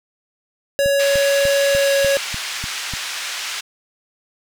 square tone with pitch glide, 559 to 554.8 Hz, C#5 to C#5, +14 to +1 cents, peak -15 dBFS, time 0.79-2.17 s, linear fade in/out 0 ms, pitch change -13 cents, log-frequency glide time 1.68-1.95 s
click train, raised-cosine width 5 ms, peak -17 dBFS, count 8, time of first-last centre 0.86-2.937 s, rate 3.37 Hz
pink band-pass noise, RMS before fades -27 dBFS, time 0.99-3.61 s, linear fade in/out 10 ms, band 1800 to 6700 Hz, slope 12 dB/octave
effects none

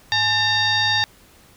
sine tone with frequency modulation, 2743 Hz, F7, 32 cents flat, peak -16 dBFS, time 0.12-1.04 s, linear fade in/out 0 ms, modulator 949 Hz, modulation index 2.1, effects pink hiss -51 dBFS RMS until 1.56 s

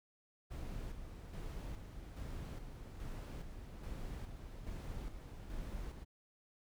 brown noise with tremolo, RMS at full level -44 dBFS, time 0.5-6.05 s, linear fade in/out 20 ms, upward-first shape square, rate 1.2 Hz, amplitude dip 45%, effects none

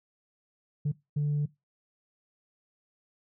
sine tone bursts at uneven times, 146.83 Hz, D3, in tune, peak -23 dBFS, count 2, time 0.85-0.92 / 1.16-1.46 s, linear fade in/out 10 ms, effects noise-tail reverb RT60 0.2 s tail -20 dB re dry + tanh soft clip ceiling -23 dBFS

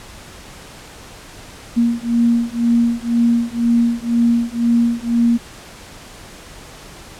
sine beating tone pair, 234 / 236 Hz, A#3 / A#3, +7 / +22 cents, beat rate 2 Hz, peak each -16 / -16 dBFS, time 1.76-5.38 s, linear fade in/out 20 ms, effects pink hiss -38 dBFS RMS until 7.19 s + low-pass 10000 Hz 12 dB/octave

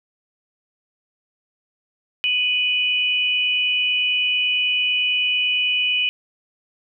sine tone pair together, 2489 / 2960 Hz, D#7 / F#7, 0 / 0 cents, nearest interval minor third, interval 300 cents, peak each -20 dBFS, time 2.24-6.09 s, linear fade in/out 0 ms, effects none

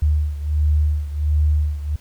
sine beating tone pair, 74.8 / 76.2 Hz, D2 / D#2, +32 / -36 cents, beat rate 1.4 Hz, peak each -17 / -21 dBFS, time 0.02-1.96 s, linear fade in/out 5 ms, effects pink hiss -52 dBFS RMS until 2 s

